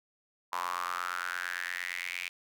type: tone with high-pass filter sweep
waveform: square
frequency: 44.36 Hz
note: F1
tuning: 28 cents sharp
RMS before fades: -36 dBFS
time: 0.52-2.29 s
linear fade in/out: 10 ms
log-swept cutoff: 1000 to 2400 Hz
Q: 6.1
effects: none